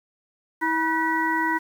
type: harmonic tone with a mistuned harmonic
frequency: 322.6 Hz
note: E4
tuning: 37 cents flat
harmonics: 1 / 3 / 5 / 6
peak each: -27 / -24 / -29 / -26 dBFS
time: 0.61-1.59 s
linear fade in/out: 20 ms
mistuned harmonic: 5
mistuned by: -120 cents
effects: 8-bit